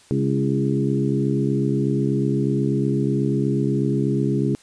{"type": "harmonic tone with a mistuned harmonic", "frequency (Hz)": 68.2, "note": "C#2", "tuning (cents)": -28, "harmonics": [2, 3, 4, 5, 6], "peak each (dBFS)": [-22, -24, -25, -26, -27], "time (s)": [0.11, 4.55], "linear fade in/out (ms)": 0, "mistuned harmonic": 4, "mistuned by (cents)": 32, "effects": ["white hiss -52 dBFS RMS until 4.62 s", "resampled to 22050 Hz"]}